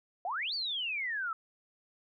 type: exponential two-way sweep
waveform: sine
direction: up then down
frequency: 663 to 4699 to 1285 Hz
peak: -32 dBFS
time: 0.25-1.33 s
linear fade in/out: 2 ms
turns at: 0.54 s
effects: none